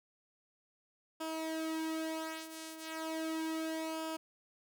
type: tone with flanger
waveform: sawtooth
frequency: 320 Hz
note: D#4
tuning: 49 cents sharp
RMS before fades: -39 dBFS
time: 1.2-4.17 s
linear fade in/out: 10 ms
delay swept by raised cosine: 0.49 to 3.19 ms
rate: 0.35 Hz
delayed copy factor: -0.65
effects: none